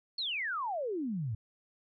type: exponential sweep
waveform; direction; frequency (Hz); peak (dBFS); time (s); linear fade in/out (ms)
sine; down; 4435 to 100.7; -32; 0.18-1.35; 5
effects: none